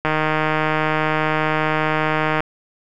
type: click train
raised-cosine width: 0.5 ms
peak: -4 dBFS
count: 366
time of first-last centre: 0.05-2.405 s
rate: 155 Hz
effects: none